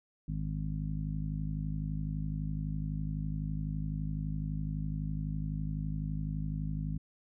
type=harmonic tone; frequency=51.91 Hz; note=G#1; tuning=in tune; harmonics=1 / 2 / 3 / 4 / 5; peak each=-37 / -43 / -35 / -43 / -44 dBFS; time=0.28-6.98 s; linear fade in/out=5 ms; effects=none